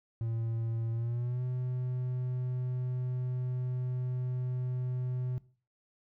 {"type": "tone with pitch glide", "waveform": "triangle", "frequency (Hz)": [114.3, 126.09], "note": ["A#2", "B2"], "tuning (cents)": [-34, 36], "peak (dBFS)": -29, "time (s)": [0.21, 5.38], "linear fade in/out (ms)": 0, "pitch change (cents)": 170, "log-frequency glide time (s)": [0.92, 1.43], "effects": ["noise-tail reverb RT60 0.4 s tail -19 dB re dry"]}